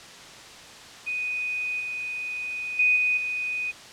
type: tone with level steps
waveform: sine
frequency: 2489 Hz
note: D#7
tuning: in tune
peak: -26 / -29 / -17 / -20 / -26 dBFS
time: 1.06-3.72 s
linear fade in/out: 20 ms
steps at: 1.8 / 2.79 / 2.96 / 3.17 s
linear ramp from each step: 5 ms
effects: white hiss -44 dBFS RMS until 3.92 s + low-pass 6000 Hz 12 dB/octave